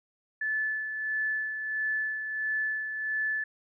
sine tone with tremolo, 1738 Hz, A6, 22 cents flat, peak -26 dBFS, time 0.41-3.44 s, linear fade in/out 5 ms, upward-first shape sine, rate 1.5 Hz, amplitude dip 50%, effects none

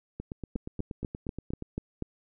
two click trains, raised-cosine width 3 ms, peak -23 / -19 dBFS, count 13 / 7, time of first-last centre 0.2-1.623 / 0.56-2.023 s, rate 8.43 / 4.1 Hz, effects none

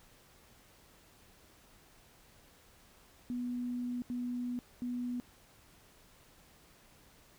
sine tone bursts at uneven times, 245.1 Hz, B3, 13 cents flat, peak -34 dBFS, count 3, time 3.3-4.02 / 4.1-4.59 / 4.82-5.2 s, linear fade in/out 0 ms, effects pink hiss -62 dBFS RMS until 7.38 s

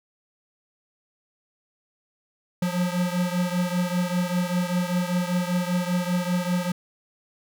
square beating tone pair, 176.8 / 181.9 Hz, F3 / F#3, +22 / -29 cents, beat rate 5.1 Hz, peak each -25 / -28 dBFS, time 2.62-6.72 s, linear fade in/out 5 ms, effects none

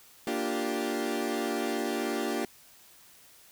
30% pulse chord, G minor seventh, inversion first, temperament equal, 233.1 / 293.7 / 349.2 / 392 Hz, Bb3 / D4 / F4 / G4, 0 / 0 / 0 / 0 cents, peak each -32 dBFS, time 0.27-2.45 s, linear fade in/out 2 ms, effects white hiss -56 dBFS RMS until 3.51 s

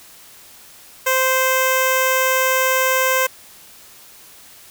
5% pulse tone with notch filter, 520 Hz, C5, 11 cents flat, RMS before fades -17 dBFS, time 1.06-3.27 s, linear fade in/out 10 ms, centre 4300 Hz, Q 0.51, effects white hiss -44 dBFS RMS until 4.7 s

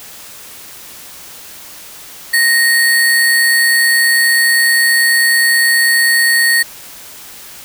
sine tone with sample-and-hold, 1864.7 Hz, A#6, in tune, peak -8 dBFS, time 2.33-6.63 s, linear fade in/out 10 ms, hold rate 6300 Hz, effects white hiss -34 dBFS RMS until 7.64 s

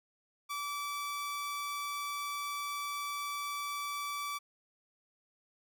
sawtooth tone, 1156 Hz, D6, 28 cents flat, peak -32 dBFS, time 0.49-4.39 s, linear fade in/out 20 ms, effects none

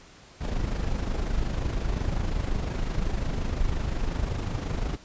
brown noise with amplitude modulation, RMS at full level -25 dBFS, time 0.4-4.97 s, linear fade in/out 20 ms, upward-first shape sine, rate 25.6 Hz, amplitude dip 55%, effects pink hiss -51 dBFS RMS until 5.04 s + resampled to 16000 Hz

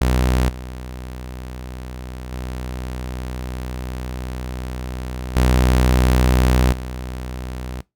sawtooth tone with level steps, 62.8 Hz, B1, 30 cents sharp, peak -11 / -26 / -22 / -9 / -23 dBFS, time 0.01-7.81 s, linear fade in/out 5 ms, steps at 0.49 / 2.32 / 5.36 / 6.72 s, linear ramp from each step 5 ms, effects noise-tail reverb RT60 0.2 s tail -22 dB re dry

